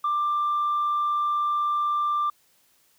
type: tone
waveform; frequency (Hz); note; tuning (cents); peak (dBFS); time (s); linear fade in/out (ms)
sine; 1184; D6; +14; -20; 0.04-2.3; 5
effects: tanh soft clip ceiling -19 dBFS + white hiss -63 dBFS RMS until 2.98 s